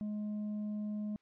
triangle tone with tanh clipping, 210 Hz, G#3, 19 cents sharp, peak -36 dBFS, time 0.01-1.16 s, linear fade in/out 0 ms, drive 8 dB, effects white hiss -75 dBFS RMS until 1.21 s + low-pass 3000 Hz 12 dB/octave

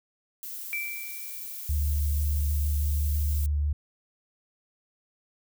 violet noise, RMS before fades -38 dBFS, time 0.43-3.46 s, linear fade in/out 0 ms
sine tone with exponential decay, 2333 Hz, D7, 12 cents flat, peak -27 dBFS, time 0.73-1.7 s, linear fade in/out 0 ms, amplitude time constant 210 ms
sine tone with vibrato, 73.42 Hz, D2, in tune, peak -23 dBFS, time 1.69-3.73 s, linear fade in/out 5 ms, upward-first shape triangle, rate 6.2 Hz, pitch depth 13 cents each way
effects none

